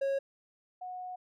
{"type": "tone pair in turn", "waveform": ["triangle", "sine"], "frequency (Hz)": [548, 731.5], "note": ["C#5", "F#5"], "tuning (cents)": [-20, -20], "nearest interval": "perfect fourth", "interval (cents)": 500, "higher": "second", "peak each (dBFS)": [-26, -38], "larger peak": "first", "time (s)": [[0.01, 0.19], [0.81, 1.16]], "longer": "second", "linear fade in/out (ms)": 10, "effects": []}